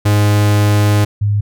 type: tone pair in turn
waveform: 45% pulse / sine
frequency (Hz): 103.83 / 103.17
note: G#2 / G#2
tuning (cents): 0 / -11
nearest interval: unison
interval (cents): 11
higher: first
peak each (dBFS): -9 / -11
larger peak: first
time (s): 0.05-1.05 / 1.21-1.41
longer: first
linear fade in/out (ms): 10
effects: none